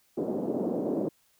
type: band-pass noise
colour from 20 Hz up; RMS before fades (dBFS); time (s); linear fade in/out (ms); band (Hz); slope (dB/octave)
pink; -30; 0.17-1.09; 10; 220 to 540; 24
effects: white hiss -67 dBFS RMS until 1.39 s